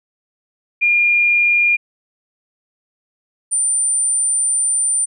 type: tone pair in turn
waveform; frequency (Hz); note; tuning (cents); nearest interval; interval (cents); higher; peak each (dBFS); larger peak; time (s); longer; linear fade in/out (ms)
sine; 2413 / 9131; D7 / D9; +46 / -50; octave + major seventh; 2304; second; -11 / -14; first; 0.81-1.77 / 3.51-5.06; second; 20
effects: none